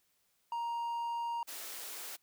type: tone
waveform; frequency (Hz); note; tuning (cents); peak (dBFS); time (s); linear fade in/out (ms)
triangle; 937; A#5; +9; -32; 0.52-1.43; 2
type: high-pass noise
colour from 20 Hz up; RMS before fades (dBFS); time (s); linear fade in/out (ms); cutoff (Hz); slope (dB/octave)
white; -44; 1.47-2.17; 20; 320; 24
effects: white hiss -75 dBFS RMS until 2.22 s